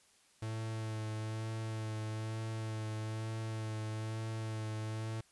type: tone with vibrato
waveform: 45% pulse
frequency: 110 Hz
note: A2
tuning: in tune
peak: -37 dBFS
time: 0.42-5.21 s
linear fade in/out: 5 ms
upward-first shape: sine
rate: 1.1 Hz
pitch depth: 21 cents each way
effects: white hiss -67 dBFS RMS until 5.31 s + resampled to 24000 Hz